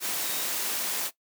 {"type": "tone in noise", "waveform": "sine", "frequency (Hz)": 3749, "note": "A#7", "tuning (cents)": 9, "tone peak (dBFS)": -40, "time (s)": [0.21, 0.46], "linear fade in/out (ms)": 50, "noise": "white", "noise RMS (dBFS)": -30, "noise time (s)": [0, 1.11], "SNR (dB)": -13, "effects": ["noise-tail reverb RT60 0.1 s tail -17 dB re dry", "high-pass 200 Hz 12 dB/octave"]}